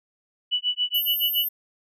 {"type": "tone with tremolo", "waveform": "sine", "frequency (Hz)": 2960, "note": "F#7", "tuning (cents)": 0, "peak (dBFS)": -19, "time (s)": [0.51, 1.47], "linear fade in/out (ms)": 20, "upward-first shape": "sine", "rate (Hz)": 7.1, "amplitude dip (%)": 100}
{"type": "tone", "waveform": "sine", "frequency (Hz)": 13290, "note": "G#9", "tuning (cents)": 0, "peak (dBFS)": -24, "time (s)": [0.94, 1.49], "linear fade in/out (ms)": 10}
{"effects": []}